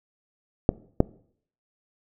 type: clicks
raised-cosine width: 2 ms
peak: -3 dBFS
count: 2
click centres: 0.691 / 1.004 s
effects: noise-tail reverb RT60 0.6 s tail -22 dB re dry